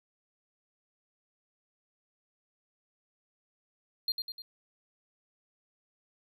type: tone with echo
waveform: triangle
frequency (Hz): 4200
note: C8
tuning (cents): +6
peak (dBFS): -26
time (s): 4.08-4.12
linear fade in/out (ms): 2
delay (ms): 100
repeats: 3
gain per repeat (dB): -5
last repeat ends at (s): 4.42
effects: none